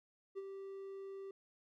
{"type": "tone with ADSR envelope", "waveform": "triangle", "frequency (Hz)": 390, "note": "G4", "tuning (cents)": -9, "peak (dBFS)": -37, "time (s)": [0.35, 1.31], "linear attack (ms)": 30, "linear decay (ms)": 32, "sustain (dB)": -6, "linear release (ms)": 3, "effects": []}